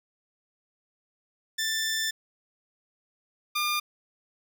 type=tone pair in turn; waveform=15% pulse; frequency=1772 / 1204.2 Hz; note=A6 / D6; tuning=+12 / +43 cents; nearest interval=perfect fifth; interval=669 cents; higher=first; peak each=-20 / -19 dBFS; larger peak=second; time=1.58-2.11 / 3.55-3.8 s; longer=first; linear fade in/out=10 ms; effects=none